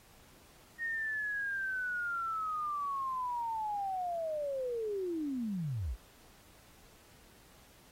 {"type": "linear sweep", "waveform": "sine", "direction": "down", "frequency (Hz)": [1864.7, 41.75], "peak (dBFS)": -33, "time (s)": [0.78, 5.97], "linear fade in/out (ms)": 50, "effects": ["pink hiss -61 dBFS RMS until 7.91 s", "AAC 48 kbps"]}